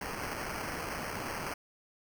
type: noise with sample-and-hold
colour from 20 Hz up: white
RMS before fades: -38 dBFS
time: 0.01-1.54 s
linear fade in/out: 5 ms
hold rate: 3675 Hz
effects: none